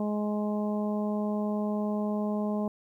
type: harmonic tone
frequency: 209.6 Hz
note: G#3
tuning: 16 cents sharp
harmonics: 1 / 2 / 3 / 4 / 5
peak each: -28 / -36 / -35 / -41 / -43 dBFS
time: 0-2.68 s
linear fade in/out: 2 ms
effects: 11-bit